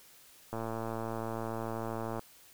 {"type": "click train", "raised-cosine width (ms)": 1, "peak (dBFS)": -23, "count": 189, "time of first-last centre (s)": [0.53, 2.194], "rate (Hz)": 113, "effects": ["white hiss -58 dBFS RMS until 2.53 s"]}